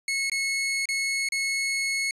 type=tone with dropouts; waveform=sawtooth; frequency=2186 Hz; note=C#7; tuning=25 cents flat; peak=-21 dBFS; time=0.08-2.11 s; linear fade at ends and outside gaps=2 ms; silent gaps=0.298-0.317 / 0.856-0.888 / 1.288-1.321 s; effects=resampled to 24000 Hz